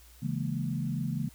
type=chord; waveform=sine; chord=A# half-diminished seventh; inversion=first; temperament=equal; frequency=138.59 / 164.81 / 207.7 / 233.1 Hz; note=C#3 / E3 / G#3 / A#3; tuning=0 / 0 / 0 / 0 cents; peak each=-33 / -34 / -37 / -36 dBFS; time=0.22-1.29 s; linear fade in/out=10 ms; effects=added 60 Hz sine -54 dBFS peak until 1.34 s + white hiss -58 dBFS RMS until 1.34 s